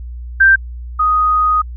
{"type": "tone pair in turn", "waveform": "sine", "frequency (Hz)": [1571, 1246.9], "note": ["G6", "D#6"], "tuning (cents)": [3, 3], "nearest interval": "major third", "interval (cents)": 400, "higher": "first", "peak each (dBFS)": [-5, -10], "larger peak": "first", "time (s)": [[0.4, 0.56], [0.99, 1.62]], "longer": "second", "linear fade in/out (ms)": 10, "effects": ["added 60 Hz sine -25 dBFS peak until 1.76 s"]}